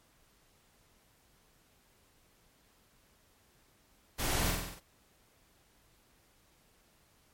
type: noise with echo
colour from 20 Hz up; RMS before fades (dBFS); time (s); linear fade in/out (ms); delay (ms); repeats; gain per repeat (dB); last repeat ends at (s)
pink; -34; 4.18-4.52; 20; 47; 6; -3; 4.802
effects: pink hiss -67 dBFS RMS until 7.33 s + MP3 64 kbps